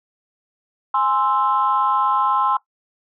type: chord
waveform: sine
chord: Ab augmented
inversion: none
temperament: equal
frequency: 830.6 / 1046.5 / 1318.5 Hz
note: Ab5 / C6 / E6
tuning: 0 / 0 / 0 cents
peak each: -21 / -18 / -21 dBFS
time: 0.94-2.57 s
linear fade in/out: 5 ms
effects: noise-tail reverb RT60 0.1 s tail -17 dB re dry + tanh soft clip ceiling -7 dBFS